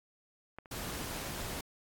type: clicks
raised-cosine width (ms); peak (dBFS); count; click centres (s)
0.5; -28 / -37 / -31 / -31; 4; 0.586 / 0.658 / 0.829 / 0.901
type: noise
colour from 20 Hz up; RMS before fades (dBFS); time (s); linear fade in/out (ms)
pink; -40; 0.71-1.61; 5
effects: AAC 64 kbps